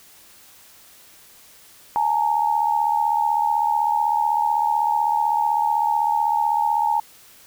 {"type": "tone pair together", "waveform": "sine", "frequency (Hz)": [843, 918.9], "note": ["G#5", "A#5"], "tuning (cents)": [26, -25], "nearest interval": "minor second", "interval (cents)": 149, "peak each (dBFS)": -20, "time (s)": [1.96, 7], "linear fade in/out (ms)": 0, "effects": ["white hiss -49 dBFS RMS until 7.46 s"]}